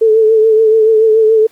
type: tone with vibrato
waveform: sine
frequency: 440 Hz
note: A4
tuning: in tune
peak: -5 dBFS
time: 0.01-1.47 s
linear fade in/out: 10 ms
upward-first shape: triangle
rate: 7 Hz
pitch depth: 47 cents each way
effects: pink hiss -49 dBFS RMS until 1.51 s + high-pass 200 Hz 12 dB/octave